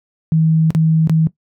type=tone with dropouts; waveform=sine; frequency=160 Hz; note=D#3; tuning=49 cents sharp; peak=-9 dBFS; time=0.32-1.27 s; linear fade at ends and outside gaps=0 ms; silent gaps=0.705-0.749 / 1.073-1.096 s; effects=noise-tail reverb RT60 0.1 s tail -17 dB re dry + high-pass 100 Hz 12 dB/octave

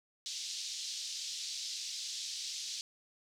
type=band-pass noise; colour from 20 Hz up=pink; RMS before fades=-41 dBFS; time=0.26-2.81 s; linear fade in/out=0 ms; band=3800 to 6400 Hz; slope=24 dB/octave; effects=none

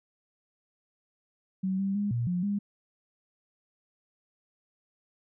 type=tone with pitch steps; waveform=sine; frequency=189.2 / 195.5 / 204.4 / 118.9 / 178 / 202.9 Hz; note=F#3 / G3 / G#3 / A#2 / F3 / G#3; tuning=+39 / -4 / -27 / +35 / +33 / -40 cents; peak=-26 dBFS; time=1.63-2.59 s; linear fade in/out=10 ms; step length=160 ms; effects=none

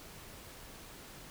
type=silence; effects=pink hiss -51 dBFS RMS until 1.3 s

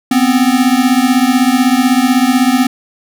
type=beating tone pair; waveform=square; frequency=246.9 / 262.9 Hz; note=B3 / C4; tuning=0 / +8 cents; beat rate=16 Hz; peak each=-12 dBFS; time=0.11-2.67 s; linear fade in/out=5 ms; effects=none

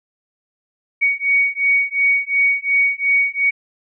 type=beating tone pair; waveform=sine; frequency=2240 / 2242.8 Hz; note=C#7 / C#7; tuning=+18 / +20 cents; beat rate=2.8 Hz; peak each=-17 dBFS; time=1.01-3.51 s; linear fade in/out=20 ms; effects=none

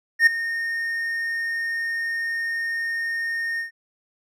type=tone with ADSR envelope; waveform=triangle; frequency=1838 Hz; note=A#6; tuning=25 cents flat; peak=-7 dBFS; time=0.19-3.71 s; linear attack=76 ms; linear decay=10 ms; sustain=-15 dB; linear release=120 ms; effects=none

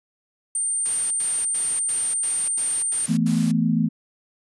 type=tone; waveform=sine; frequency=8870 Hz; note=C#9; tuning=in tune; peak=-21 dBFS; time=0.55-3.06 s; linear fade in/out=2 ms
type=noise bursts; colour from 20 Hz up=white; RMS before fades=-36 dBFS; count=8; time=0.85-3.518 s; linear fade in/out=10 ms; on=260 ms; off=84 ms
type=chord; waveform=sine; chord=E suspended fourth; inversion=none; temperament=just; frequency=164.81 / 219.8 / 247.2 Hz; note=E3 / A3 / B3; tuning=0 / -2 / +2 cents; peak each=-22 / -21 / -23 dBFS; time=3.08-3.89 s; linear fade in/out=20 ms
effects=resampled to 24000 Hz

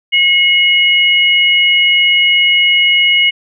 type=tone pair together; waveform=sine; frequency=2168 / 2905 Hz; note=C#7 / F#7; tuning=-39 / -32 cents; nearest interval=perfect fourth; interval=507 cents; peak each=-10 dBFS; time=0.12-3.31 s; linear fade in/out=20 ms; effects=none

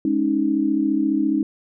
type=chord; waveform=sine; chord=Ab suspended fourth; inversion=none; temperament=just; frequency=207.7 / 276.9 / 311.5 Hz; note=Ab3 / Db4 / Eb4; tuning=0 / -2 / +2 cents; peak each=-25 / -21 / -20 dBFS; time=0.05-1.43 s; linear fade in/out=2 ms; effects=none

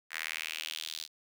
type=tone with high-pass filter sweep; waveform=sawtooth; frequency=79.4 Hz; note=D#2; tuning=36 cents sharp; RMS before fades=-39 dBFS; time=0.1-1.08 s; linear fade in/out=50 ms; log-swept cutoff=1800 to 4200 Hz; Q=2.9; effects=none

